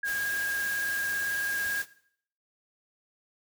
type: tone with vibrato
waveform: sine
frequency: 1629 Hz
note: G#6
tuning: 34 cents flat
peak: -28 dBFS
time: 0.03-1.82 s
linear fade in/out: 5 ms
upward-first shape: triangle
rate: 18 Hz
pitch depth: 24 cents each way
type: noise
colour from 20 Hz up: white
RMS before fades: -38 dBFS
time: 0.04-1.86 s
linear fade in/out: 50 ms
effects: noise-tail reverb RT60 0.6 s tail -17 dB re dry